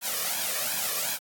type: noise with flanger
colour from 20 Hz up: white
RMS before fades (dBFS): -29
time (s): 0.01-1.19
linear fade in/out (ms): 50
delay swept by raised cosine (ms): 1.2 to 1.7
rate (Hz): 2.7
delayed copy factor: +0.75
effects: high-pass 200 Hz 12 dB/octave + AAC 64 kbps